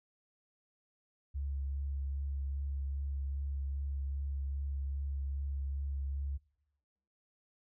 sine tone with vibrato, 69.3 Hz, C#2, in tune, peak -34 dBFS, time 1.34-6.38 s, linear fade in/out 20 ms, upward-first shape triangle, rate 2.5 Hz, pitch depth 20 cents each way, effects noise-tail reverb RT60 1.0 s tail -23 dB re dry

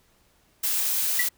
blue noise, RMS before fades -25 dBFS, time 0.63-1.29 s, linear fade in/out 10 ms
sine tone with exponential decay, 1956 Hz, B6, 17 cents flat, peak -18 dBFS, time 1.19-1.3 s, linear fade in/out 5 ms, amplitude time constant 23 ms
effects pink hiss -63 dBFS RMS until 1.37 s

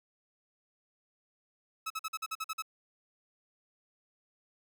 sawtooth tone bursts, 1292 Hz, E6, 35 cents flat, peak -30 dBFS, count 9, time 1.86-2.623 s, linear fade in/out 10 ms, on 43 ms, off 47 ms, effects none

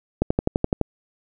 click train, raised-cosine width 2 ms, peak -5 dBFS, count 8, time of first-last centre 0.22-0.813 s, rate 11.8 Hz, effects none

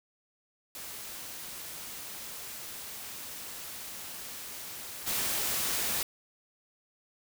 white noise with level steps, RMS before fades -42 / -31 dBFS, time 0.75-6.03 s, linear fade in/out 2 ms, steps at 5.06 s, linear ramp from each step 20 ms, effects none

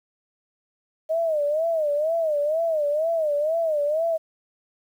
sine tone with vibrato, 622.3 Hz, D#5, in tune, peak -20 dBFS, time 1.09-4.18 s, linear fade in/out 20 ms, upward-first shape sine, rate 2.1 Hz, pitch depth 130 cents each way, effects 9-bit

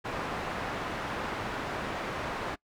white low-pass noise, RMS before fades -35 dBFS, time 0.04-2.56 s, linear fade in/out 20 ms, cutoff 1400 Hz, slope 12 dB/octave, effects noise-tail reverb RT60 0.1 s tail -23 dB re dry

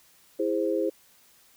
sine chord, E augmented, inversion none, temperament equal with one note detuned, 329.6 / 410.1 / 523.3 Hz, E4 / G#4 / B#4, 0 / -22 / 0 cents, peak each -28 dBFS, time 0.39-0.9 s, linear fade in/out 10 ms, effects white hiss -59 dBFS RMS until 1.56 s

